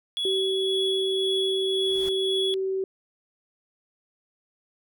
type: tone with tremolo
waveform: triangle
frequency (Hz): 3373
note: G#7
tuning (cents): +26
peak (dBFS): -23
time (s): 0.17-2.54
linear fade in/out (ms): 0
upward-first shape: sine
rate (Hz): 1.9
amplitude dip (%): 30
type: tone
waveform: sine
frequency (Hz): 382.5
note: G4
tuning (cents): -42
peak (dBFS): -24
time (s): 0.25-2.84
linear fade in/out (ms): 2
type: noise with exponential growth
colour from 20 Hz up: pink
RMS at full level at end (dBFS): -39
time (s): 1.63-2.09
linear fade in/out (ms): 1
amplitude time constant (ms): 100
effects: none